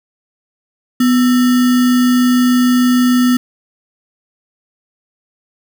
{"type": "tone with sample-and-hold", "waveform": "sine", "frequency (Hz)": 248.3, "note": "B3", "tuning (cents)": 9, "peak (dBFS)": -8, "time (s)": [1, 3.37], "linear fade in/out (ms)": 5, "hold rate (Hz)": 1575, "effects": []}